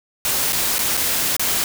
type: noise with dropouts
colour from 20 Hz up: white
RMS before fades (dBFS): -20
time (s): 0.25-1.64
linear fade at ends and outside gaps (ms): 1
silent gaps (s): 0.524-0.53 / 0.783-0.79 / 0.97-0.974 / 1.366-1.395
effects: none